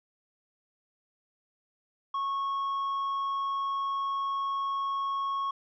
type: tone with tanh clipping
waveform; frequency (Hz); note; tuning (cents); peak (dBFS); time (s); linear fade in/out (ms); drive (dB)
triangle; 1100; C#6; -14; -29; 2.14-5.51; 5; 8
effects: none